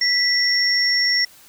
sine tone pair together, 1972 / 5499 Hz, B6 / F8, -3 / -28 cents, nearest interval octave + tritone, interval 1775 cents, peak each -20 / -17 dBFS, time 0.01-1.25 s, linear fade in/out 5 ms, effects white hiss -48 dBFS RMS until 1.48 s

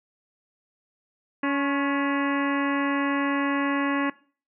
harmonic tone with a mistuned harmonic, 281.4 Hz, C#4, 26 cents sharp, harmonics 1 / 2 / 3 / 4 / 5 / 6 / 7 / 8 / 9 / 10, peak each -24 / -33 / -36 / -31 / -39 / -32 / -34 / -44 / -39 / -42 dBFS, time 1.43-4.1 s, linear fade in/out 5 ms, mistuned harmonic 4, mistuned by -45 cents, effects noise-tail reverb RT60 0.4 s tail -20 dB re dry

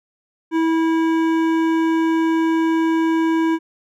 sine tone with hard clipping, 325.5 Hz, E4, 22 cents flat, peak -17 dBFS, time 0.51-3.59 s, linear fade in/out 50 ms, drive 13 dB, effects none

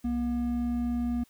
triangle tone pair together, 63.57 / 240 Hz, C2 / B3, -49 / -49 cents, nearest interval octave + major seventh, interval 2300 cents, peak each -33 / -25 dBFS, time 0.04-1.24 s, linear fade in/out 10 ms, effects white hiss -64 dBFS RMS until 1.29 s

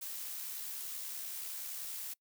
blue noise with amplitude modulation, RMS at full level -41 dBFS, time 0.01-2.14 s, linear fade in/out 10 ms, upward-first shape sine, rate 70.4 Hz, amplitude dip 25%, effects noise-tail reverb RT60 0.1 s tail -24 dB re dry

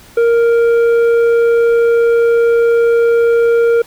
sine tone with tanh clipping, 466.2 Hz, A#4, in tune, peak -9 dBFS, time 0.17-3.82 s, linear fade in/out 5 ms, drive 7 dB, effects pink hiss -41 dBFS RMS until 3.86 s

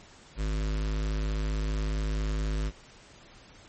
square tone with notch filter, 52.2 Hz, G#1, 10 cents sharp, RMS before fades -29 dBFS, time 0.36-2.72 s, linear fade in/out 50 ms, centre 780 Hz, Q 1.7, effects pink hiss -53 dBFS RMS until 3.68 s + MP3 32 kbps

